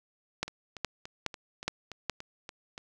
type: two click trains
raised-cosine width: 0.2 ms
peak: -12 / -24 dBFS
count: 5 / 9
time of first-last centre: 0.43-2.097 / 0.48-2.779 s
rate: 2.4 / 3.48 Hz
effects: none